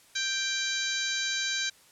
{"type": "harmonic tone", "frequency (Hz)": 786, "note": "G5", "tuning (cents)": 4, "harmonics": [2, 3, 4, 5, 6, 7, 8, 9], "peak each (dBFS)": [-33, -37, -39, -32, -39, -42, -36, -43], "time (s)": [0.15, 1.7], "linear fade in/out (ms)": 10, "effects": ["white hiss -58 dBFS RMS until 1.91 s", "low-pass 11000 Hz 12 dB/octave"]}